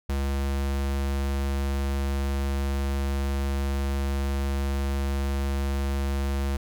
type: tone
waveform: square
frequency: 69 Hz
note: C#2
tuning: 7 cents flat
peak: -25 dBFS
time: 0.09-6.57 s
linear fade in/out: 5 ms
effects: none